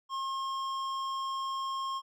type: tone with hard clipping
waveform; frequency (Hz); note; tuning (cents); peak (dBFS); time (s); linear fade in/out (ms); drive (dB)
sine; 1073; C6; +43; -34; 0.09-2.02; 50; 11
effects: none